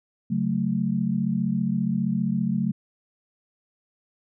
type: chord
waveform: sine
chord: F# minor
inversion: second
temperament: equal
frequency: 138.59 / 185 / 220 Hz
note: C#3 / F#3 / A3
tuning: 0 / 0 / 0 cents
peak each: -29 / -25 / -25 dBFS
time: 0.3-2.72 s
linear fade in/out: 10 ms
effects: none